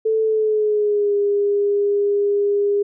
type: tone with pitch glide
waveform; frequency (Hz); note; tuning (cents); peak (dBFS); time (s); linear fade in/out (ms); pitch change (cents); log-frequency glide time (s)
sine; 440.7 to 406.5; A4 to G#4; +3 to -37; -15; 0.05-2.83; 10; -140; 0.22-1.15
effects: none